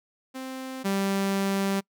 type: tone pair in turn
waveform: sawtooth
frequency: 261.6 / 195.98 Hz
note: C4 / G3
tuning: 0 / 0 cents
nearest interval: perfect fourth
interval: 500 cents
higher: first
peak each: -30 / -20 dBFS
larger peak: second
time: 0.34-0.84 / 0.84-1.81 s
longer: second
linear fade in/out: 20 ms
effects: noise-tail reverb RT60 0.1 s tail -26 dB re dry